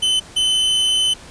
45% pulse tone bursts at uneven times, 3038 Hz, F#7, 45 cents sharp, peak -14 dBFS, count 2, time 0.02-0.2 / 0.36-1.14 s, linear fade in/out 10 ms, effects pink hiss -40 dBFS RMS until 1.3 s + resampled to 22050 Hz

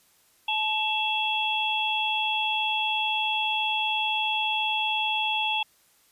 sine tone cluster, 863 / 2674 / 3339 Hz, A5 / E7 / G#7, -34 / +24 / +9 cents, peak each -28 dBFS, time 0.48-5.63 s, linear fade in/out 5 ms, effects white hiss -62 dBFS RMS until 6.11 s + resampled to 32000 Hz

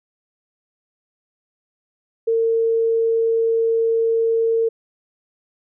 sine tone, 454.8 Hz, A#4, 43 cents flat, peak -15 dBFS, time 2.27-4.69 s, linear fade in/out 10 ms, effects none

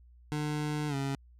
25% pulse tone with pitch glide, 150 to 137.55 Hz, D3 to C#3, +37 to -13 cents, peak -27 dBFS, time 0.32-1.15 s, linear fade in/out 0 ms, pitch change -150 cents, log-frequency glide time 0.88-0.95 s, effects added 60 Hz sine -54 dBFS peak until 1.39 s + low-pass 10000 Hz 12 dB/octave

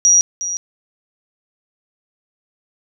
sine tone with echo, 5760 Hz, F#8, 47 cents flat, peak -8 dBFS, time 0.05-0.21 s, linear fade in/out 0 ms, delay 360 ms, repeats 1, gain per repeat -12 dB, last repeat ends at 0.57 s, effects none

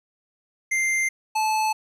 square tone pair in turn, 2093 / 868.4 Hz, C7 / A5, 0 / -23 cents, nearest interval octave + minor third, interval 1523 cents, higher first, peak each -21 dBFS, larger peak neither, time 0.71-1.09 / 1.35-1.73 s, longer neither, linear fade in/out 10 ms, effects low-pass 11000 Hz 12 dB/octave + 10-bit

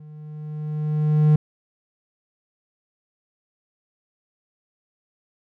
triangle tone with level ramp, 152 Hz, D#3, 40 cents flat, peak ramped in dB -38 to -9 dBFS, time 0-1.36 s, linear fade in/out 5 ms, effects none

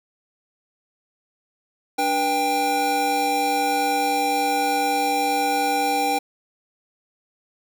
square tone cluster, 291.7 / 485.8 / 793 Hz, D4 / B4 / G5, -12 / -29 / +20 cents, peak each -29 / -29 / -21 dBFS, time 1.98-6.19 s, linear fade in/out 10 ms, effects none

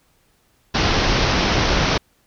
pink low-pass noise, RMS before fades -18 dBFS, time 0.74-1.98 s, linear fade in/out 10 ms, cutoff 5900 Hz, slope 96 dB/octave, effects pink hiss -61 dBFS RMS until 2.26 s

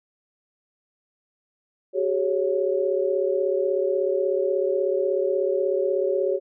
sine chord, F# suspended second, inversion none, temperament equal with one note detuned, 378.9 / 415.3 / 554.4 Hz, F#4 / G#4 / C#5, +41 / 0 / 0 cents, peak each -24 / -26 / -24 dBFS, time 1.93-6.4 s, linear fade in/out 50 ms, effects none

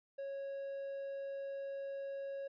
triangle tone, 551 Hz, C#5, 11 cents flat, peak -38 dBFS, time 0.18-2.48 s, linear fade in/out 10 ms, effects resampled to 11025 Hz

